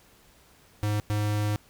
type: tone bursts at uneven times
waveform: square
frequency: 104.8 Hz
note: G#2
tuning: 16 cents sharp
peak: -25 dBFS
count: 2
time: 0.83-1 / 1.1-1.56 s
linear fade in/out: 0 ms
effects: pink hiss -58 dBFS RMS until 1.69 s